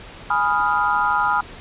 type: chord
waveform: sine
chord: F half-diminished seventh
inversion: first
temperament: equal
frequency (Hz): 830.6 / 987.8 / 1244.5 / 1396.9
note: Ab5 / Cb6 / Eb6 / F6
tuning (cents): 0 / 0 / 0 / 0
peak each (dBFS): -22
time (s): 0.3-1.41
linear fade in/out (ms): 5
effects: pink hiss -39 dBFS RMS until 1.6 s + resampled to 8000 Hz